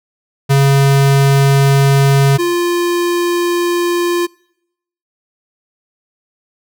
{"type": "tone pair in turn", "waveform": "square", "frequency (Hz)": [138.2, 348.2], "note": ["C#3", "F4"], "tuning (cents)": [-5, -5], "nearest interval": "octave + major third", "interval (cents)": 1600, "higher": "second", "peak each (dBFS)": [-8, -13], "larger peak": "first", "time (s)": [[0.49, 2.38], [2.38, 4.27]], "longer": "neither", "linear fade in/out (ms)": 20, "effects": ["noise-tail reverb RT60 0.8 s tail -26 dB re dry"]}